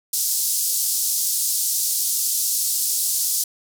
white band-pass noise, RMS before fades -22 dBFS, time 0.13-3.44 s, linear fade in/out 5 ms, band 4900 to 14000 Hz, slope 24 dB/octave, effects none

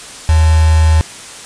sine tone with quantisation, 79.5 Hz, D#2, 38 cents sharp, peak -6 dBFS, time 0.29-1.01 s, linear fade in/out 0 ms, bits 3, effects white hiss -31 dBFS RMS until 1.45 s + resampled to 22050 Hz

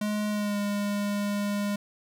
square tone with pitch glide, 210 to 204.1 Hz, G#3 to G#3, +19 to -30 cents, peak -27 dBFS, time 0.01-1.76 s, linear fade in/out 5 ms, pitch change -49 cents, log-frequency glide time 0.3-0.58 s, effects none

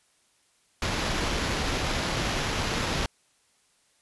pink noise with sample-and-hold, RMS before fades -28 dBFS, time 0.82-3.06 s, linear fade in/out 2 ms, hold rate 8820 Hz, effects white hiss -66 dBFS RMS until 4.01 s + resampled to 24000 Hz

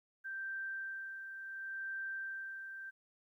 sine tone with tremolo, 1568 Hz, G6, in tune, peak -38 dBFS, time 0.24-2.91 s, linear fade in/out 20 ms, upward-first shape sine, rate 0.7 Hz, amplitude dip 50%, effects 13-bit

